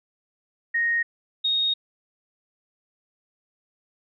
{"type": "tone pair in turn", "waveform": "sine", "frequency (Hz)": [1864.7, 3729], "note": ["A#6", "A#7"], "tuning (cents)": [0, 0], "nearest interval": "octave", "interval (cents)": 1200, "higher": "second", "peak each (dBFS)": [-20, -20], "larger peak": "neither", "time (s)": [[0.74, 1.03], [1.44, 1.74]], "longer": "second", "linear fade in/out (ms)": 10, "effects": []}